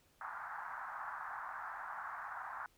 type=band-pass noise; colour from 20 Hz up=white; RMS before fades=-45 dBFS; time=0.21-2.66 s; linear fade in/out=2 ms; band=760 to 1600 Hz; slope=48 dB/octave; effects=pink hiss -71 dBFS RMS until 2.77 s